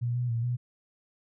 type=tone with pitch steps; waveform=sine; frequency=120 / 122.9 / 116 / 122.5 Hz; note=B2 / B2 / A#2 / B2; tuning=-49 / -8 / -8 / -14 cents; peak=-26 dBFS; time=0.01-0.57 s; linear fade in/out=20 ms; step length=140 ms; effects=none